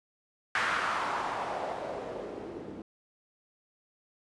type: noise with low-pass filter sweep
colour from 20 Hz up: blue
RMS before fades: -34 dBFS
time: 0.55-2.82 s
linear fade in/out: 2 ms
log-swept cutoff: 1600 to 310 Hz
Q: 2.3
effects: resampled to 24000 Hz